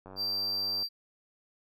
click train, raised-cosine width 1 ms, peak -33 dBFS, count 74, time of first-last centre 0.06-0.825 s, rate 95.4 Hz
triangle tone, 4699 Hz, D8, in tune, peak -28 dBFS, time 0.16-0.89 s, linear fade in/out 50 ms
effects none

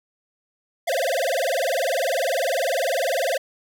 square tone with vibrato, 600 Hz, D5, 37 cents sharp, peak -21 dBFS, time 0.87-3.38 s, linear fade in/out 10 ms, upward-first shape sine, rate 20 Hz, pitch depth 280 cents each way, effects none

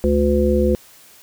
harmonic tone, 72.1 Hz, D2, 31 cents flat, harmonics 1 / 3 / 5 / 7, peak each -19 / -19 / -19 / -19 dBFS, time 0.04-0.75 s, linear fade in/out 0 ms, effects white hiss -47 dBFS RMS until 1.22 s

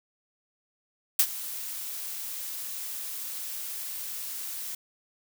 blue noise with ADSR envelope, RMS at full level -19 dBFS, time 1.19-4.75 s, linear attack 4 ms, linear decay 64 ms, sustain -17 dB, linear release 4 ms, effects none

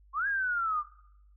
sine linear two-way sweep, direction up then down, 1032 to 1661.2 to 1172 Hz, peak -27 dBFS, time 0.13-0.84 s, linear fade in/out 50 ms, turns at 0.27 s, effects noise-tail reverb RT60 0.8 s tail -20 dB re dry + added 50 Hz sine -56 dBFS peak until 1.36 s

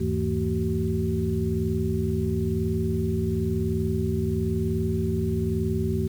sine tone cluster, 80.3 / 101.3 / 163.1 / 225.4 / 378.6 Hz, E2 / G#2 / E3 / A3 / F#4, -45 / -43 / -18 / +42 / +40 cents, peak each -29 dBFS, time 0-6.08 s, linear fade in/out 10 ms, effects 8-bit

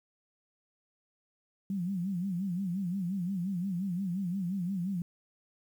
sine tone with vibrato, 185 Hz, F#3, in tune, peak -30 dBFS, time 1.7-5.02 s, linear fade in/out 2 ms, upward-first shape sine, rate 5.7 Hz, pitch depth 140 cents each way, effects 10-bit

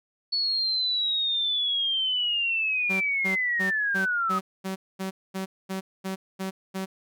sine linear sweep, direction down, 4430 to 1244.5 Hz, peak -23 dBFS, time 0.32-4.39 s, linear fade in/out 10 ms
sawtooth tone bursts, 190.5 Hz, G3, 49 cents flat, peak -25 dBFS, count 12, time 2.89-6.86 s, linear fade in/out 20 ms, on 120 ms, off 230 ms
effects none

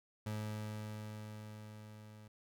30% pulse tone with level ramp, 107 Hz, A2, 48 cents flat, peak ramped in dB -35 to -51 dBFS, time 0.26-2.28 s, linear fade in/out 5 ms, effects none

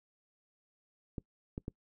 clicks, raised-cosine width 3 ms, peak -25 dBFS, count 3, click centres 1.182 / 1.579 / 1.681 s, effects noise-tail reverb RT60 0.1 s tail -23 dB re dry

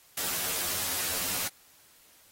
white noise with comb filter, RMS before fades -31 dBFS, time 0.17-1.48 s, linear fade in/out 5 ms, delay 11 ms, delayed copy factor +0.8, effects white hiss -59 dBFS RMS until 2.31 s + AAC 48 kbps

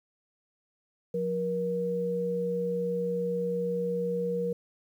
sine tone pair together, 178.2 / 475.7 Hz, F3 / A#4, +35 / +35 cents, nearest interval octave + perfect fourth, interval 1700 cents, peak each -33 / -28 dBFS, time 1.14-4.53 s, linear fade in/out 5 ms, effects 10-bit

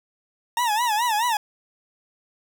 40% pulse tone with vibrato, 906 Hz, A#5, 50 cents flat, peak -19 dBFS, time 0.57-1.37 s, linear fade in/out 2 ms, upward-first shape sine, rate 4.7 Hz, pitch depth 150 cents each way, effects none

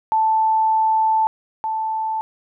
sine tone pair in turn, 880 / 880 Hz, A5 / A5, 0 / 0 cents, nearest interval unison, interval 0 cents, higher neither, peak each -14 / -20 dBFS, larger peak first, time 0.12-1.27 / 1.64-2.21 s, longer first, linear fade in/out 0 ms, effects none

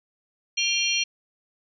sine tone cluster, 2393 / 2762 / 3177 / 4262 / 5730 Hz, D7 / F7 / G7 / C8 / F8, +32 / -20 / +23 / +31 / +44 cents, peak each -28 dBFS, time 0.57-1.04 s, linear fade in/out 10 ms, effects none

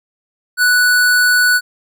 square tone, 1480 Hz, F#6, in tune, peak -10 dBFS, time 0.57-1.61 s, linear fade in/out 50 ms, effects none

